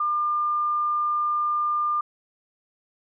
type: tone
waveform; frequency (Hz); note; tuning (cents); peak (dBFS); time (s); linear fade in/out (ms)
sine; 1200; D6; +37; -21; 0-2.01; 5
effects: none